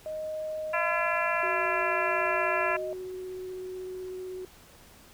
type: tone with tremolo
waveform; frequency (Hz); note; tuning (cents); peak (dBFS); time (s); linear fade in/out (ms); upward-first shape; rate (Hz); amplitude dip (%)
sine; 622.3; D#5; 0; -31; 0.06-2.93; 0; sine; 0.52; 30
type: harmonic tone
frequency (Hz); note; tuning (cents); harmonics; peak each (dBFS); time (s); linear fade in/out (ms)
339.3; F4; -50; 2 / 3 / 4 / 5 / 6 / 7 / 8; -33 / -31 / -33 / -32 / -39 / -34 / -36; 0.73-2.77; 10
type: tone with vibrato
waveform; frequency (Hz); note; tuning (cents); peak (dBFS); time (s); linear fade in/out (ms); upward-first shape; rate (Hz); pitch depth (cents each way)
sine; 370; F#4; 0; -35; 1.43-4.45; 2; sine; 16; 9
effects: pink hiss -54 dBFS RMS until 5.13 s